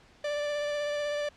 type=tone with vibrato; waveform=45% pulse; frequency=587.3 Hz; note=D5; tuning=in tune; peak=-29 dBFS; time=0.24-1.29 s; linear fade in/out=5 ms; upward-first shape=sine; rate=16 Hz; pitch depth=14 cents each way; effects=pink hiss -58 dBFS RMS until 1.36 s + low-pass 5000 Hz 12 dB/octave